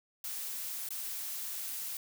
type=noise with dropouts; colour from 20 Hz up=blue; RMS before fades=-39 dBFS; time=0.24-1.97 s; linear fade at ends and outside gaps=2 ms; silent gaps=0.889-0.905 s; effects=none